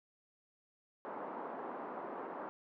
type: band-pass noise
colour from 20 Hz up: white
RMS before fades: -44 dBFS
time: 1.05-2.49 s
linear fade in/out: 0 ms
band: 240 to 1100 Hz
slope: 24 dB/octave
effects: none